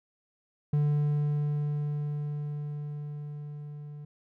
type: tone with level ramp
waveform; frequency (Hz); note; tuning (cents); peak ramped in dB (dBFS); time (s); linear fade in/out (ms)
triangle; 147.4; D3; +7; -20 to -38; 0.73-4.05; 5
effects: none